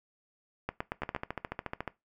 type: two click trains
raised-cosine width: 0.5 ms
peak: -17 / -19 dBFS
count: 5 / 13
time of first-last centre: 0.69-1.149 / 1.02-1.877 s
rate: 8.72 / 14 Hz
effects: noise-tail reverb RT60 0.2 s tail -19 dB re dry